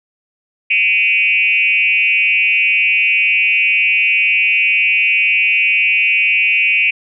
sine tone with frequency modulation, 2489 Hz, D#7, in tune, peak -10 dBFS, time 0.7-6.91 s, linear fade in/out 10 ms, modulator 209 Hz, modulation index 1.2, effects none

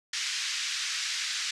white band-pass noise, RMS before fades -32 dBFS, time 0.13-1.51 s, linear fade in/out 5 ms, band 1600 to 6400 Hz, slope 24 dB/octave, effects low-pass 10000 Hz 12 dB/octave

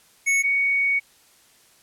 square / sine tone pair in turn, 2212 / 2233 Hz, C#7 / C#7, -4 / +12 cents, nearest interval unison, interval 16 cents, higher second, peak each -18 dBFS, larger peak neither, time 0.26-0.43 / 0.43-1 s, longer second, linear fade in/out 20 ms, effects white hiss -56 dBFS RMS until 1.82 s + low-pass 12000 Hz 12 dB/octave

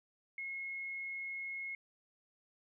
sine tone, 2167 Hz, C#7, 40 cents flat, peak -39 dBFS, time 0.38-1.75 s, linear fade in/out 2 ms, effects none

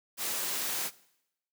white noise, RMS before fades -33 dBFS, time 0.17-0.91 s, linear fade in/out 50 ms, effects noise-tail reverb RT60 0.8 s tail -20 dB re dry + high-pass 200 Hz 12 dB/octave

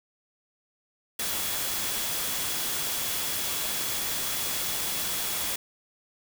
sine tone in noise, 3367 Hz, G#7, 23 cents sharp, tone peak -40 dBFS, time 1.19-5.56 s, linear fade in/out 5 ms, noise white, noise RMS -30 dBFS, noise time 1.19-5.56 s, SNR -13 dB, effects none

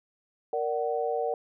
sine chord, Bb augmented, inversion none, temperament equal with one note detuned, 466.2 / 587.3 / 750.8 Hz, Bb4 / D5 / F#5, 0 / 0 / +25 cents, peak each -29 / -32 / -31 dBFS, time 0.53-1.34 s, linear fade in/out 2 ms, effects none

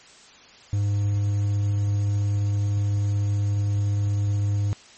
triangle tone with quantisation, 101.8 Hz, G#2, 34 cents flat, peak -18 dBFS, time 0.73-4.73 s, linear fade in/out 0 ms, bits 8, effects white hiss -49 dBFS RMS until 4.97 s + MP3 32 kbps

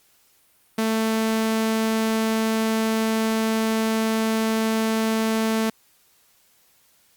sawtooth tone, 221.8 Hz, A3, 14 cents sharp, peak -16 dBFS, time 0.78-5.7 s, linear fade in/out 5 ms, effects white hiss -60 dBFS RMS until 7.16 s + Opus 48 kbps

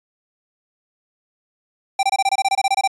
square tone bursts, 784 Hz, G5, in tune, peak -15 dBFS, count 14, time 1.99-2.876 s, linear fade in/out 5 ms, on 41 ms, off 24 ms, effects resampled to 22050 Hz

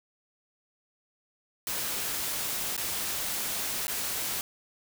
white noise with dropouts, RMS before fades -32 dBFS, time 1.67-4.41 s, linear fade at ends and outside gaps 1 ms, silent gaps 2.766-2.777 / 3.87-3.88 s, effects none

